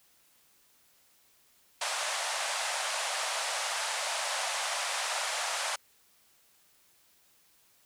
pink band-pass noise, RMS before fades -33 dBFS, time 1.81-5.76 s, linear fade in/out 5 ms, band 590 to 10000 Hz, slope 48 dB/octave, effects white hiss -65 dBFS RMS until 7.85 s

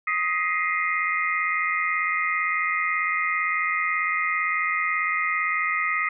sine tone cluster, 1256 / 1916 / 2013 / 2091 / 2466 Hz, D#6 / A#6 / B6 / C7 / D#7, +16 / +47 / +33 / -2 / -16 cents, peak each -26 / -29 / -34 / -26 / -33 dBFS, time 0.07-6.09 s, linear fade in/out 5 ms, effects none

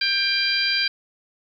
harmonic tone, 793 Hz, G5, 20 cents sharp, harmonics 2 / 3 / 4 / 5 / 6, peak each -26 / -25 / -28 / -28 / -23 dBFS, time 0.01-0.88 s, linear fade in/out 5 ms, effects 9-bit

